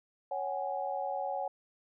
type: chord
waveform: sine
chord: C# suspended fourth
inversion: none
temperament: equal with one note detuned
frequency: 554.4 / 750.8 / 830.6 Hz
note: C#5 / F#5 / G#5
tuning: 0 / +25 / 0 cents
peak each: -37 / -36 / -37 dBFS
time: 0.31-1.48 s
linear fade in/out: 5 ms
effects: none